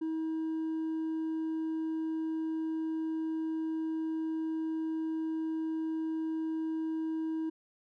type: tone with hard clipping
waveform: sine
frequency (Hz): 319.7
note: D#4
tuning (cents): +47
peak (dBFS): -32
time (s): 0.01-7.5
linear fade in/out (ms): 10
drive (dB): 2
effects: none